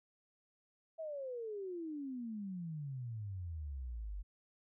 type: exponential sweep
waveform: sine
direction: down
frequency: 659.3 to 46.25 Hz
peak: -40 dBFS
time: 0.98-4.23 s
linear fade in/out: 20 ms
effects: none